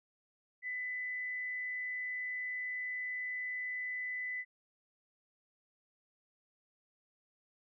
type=tone with frequency modulation; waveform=sine; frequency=2000 Hz; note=B6; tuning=21 cents sharp; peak=-36 dBFS; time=0.62-4.45 s; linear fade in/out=50 ms; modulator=109 Hz; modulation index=0.24; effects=none